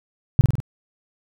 sine tone with echo, 129.5 Hz, C3, 17 cents flat, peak -6 dBFS, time 0.39-0.41 s, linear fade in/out 0 ms, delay 48 ms, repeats 4, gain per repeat -4 dB, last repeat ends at 0.602 s, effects none

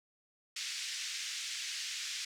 white band-pass noise, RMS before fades -40 dBFS, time 0.56-2.25 s, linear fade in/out 5 ms, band 1900 to 6600 Hz, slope 24 dB/octave, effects none

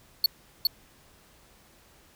square tone with echo, 4411 Hz, C#8, 9 cents flat, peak -18 dBFS, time 0.24-0.26 s, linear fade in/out 2 ms, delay 410 ms, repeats 1, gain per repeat -2 dB, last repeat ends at 0.67 s, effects pink hiss -58 dBFS RMS until 2.15 s

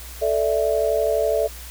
sine chord, A suspended fourth, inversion none, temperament equal, 440 / 587.3 / 659.3 Hz, A4 / D5 / E5, 0 / 0 / 0 cents, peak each -22 dBFS, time 0.21-1.48 s, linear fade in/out 20 ms, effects added 60 Hz sine -37 dBFS peak until 1.7 s + white hiss -40 dBFS RMS until 1.7 s

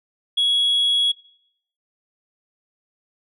sine tone, 3340 Hz, G#7, 9 cents sharp, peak -14 dBFS, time 0.37-1.12 s, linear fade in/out 10 ms, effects noise-tail reverb RT60 0.7 s tail -22 dB re dry + tanh soft clip ceiling -14 dBFS

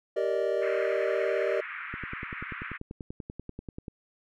triangle chord, Eb major seventh, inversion first, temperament just, 388.9 / 466.7 / 583.4 / 622.3 Hz, G4 / Bb4 / D5 / Eb5, -14 / +2 / -12 / 0 cents, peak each -29 dBFS, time 0.16-1.61 s, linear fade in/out 10 ms
white band-pass noise, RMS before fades -39 dBFS, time 0.61-2.78 s, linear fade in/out 20 ms, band 1200 to 2300 Hz, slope 48 dB/octave
click train, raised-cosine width 3 ms, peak -25 dBFS, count 21, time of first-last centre 1.94-3.882 s, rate 10.3 Hz
effects none

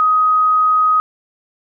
sine tone, 1256 Hz, D#6, 16 cents sharp, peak -10 dBFS, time 0-1 s, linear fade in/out 0 ms, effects none

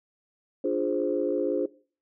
sine chord, D half-diminished seventh, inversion none, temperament equal, 293.7 / 349.2 / 415.3 / 523.3 Hz, D4 / F4 / Ab4 / C5, 0 / 0 / 0 / 0 cents, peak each -29 dBFS, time 0.64-1.66 s, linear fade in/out 5 ms, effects noise-tail reverb RT60 0.4 s tail -19 dB re dry + tanh soft clip ceiling -13 dBFS

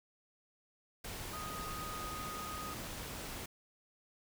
sine tone in noise, 1244.5 Hz, D#6, in tune, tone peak -43 dBFS, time 1.33-2.74 s, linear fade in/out 5 ms, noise pink, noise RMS -44 dBFS, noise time 1.04-3.46 s, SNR -2 dB, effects none

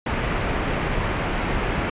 pink low-pass noise, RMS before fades -24 dBFS, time 0.06-1.9 s, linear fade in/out 5 ms, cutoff 2700 Hz, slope 24 dB/octave, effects resampled to 8000 Hz

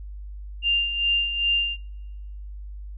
sine tone with tremolo, 2794 Hz, F7, in tune, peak -18 dBFS, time 0.62-1.77 s, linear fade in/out 50 ms, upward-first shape sine, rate 2.5 Hz, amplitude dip 60%, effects noise-tail reverb RT60 1.0 s tail -26 dB re dry + added 50 Hz sine -34 dBFS peak until 2.97 s

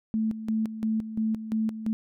sine tone with tremolo, 219.9 Hz, A3, 1 cent flat, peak -23 dBFS, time 0.14-1.93 s, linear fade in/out 0 ms, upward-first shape square, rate 2.9 Hz, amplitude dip 70%, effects none

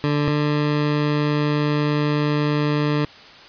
20% pulse tone pair in turn, 146.83 / 148.36 Hz, D3 / D3, 0 / +18 cents, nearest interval unison, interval 18 cents, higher second, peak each -13 dBFS, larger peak neither, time 0.04-0.28 / 0.28-3.05 s, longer second, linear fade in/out 0 ms, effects white hiss -43 dBFS RMS until 3.48 s + resampled to 11025 Hz

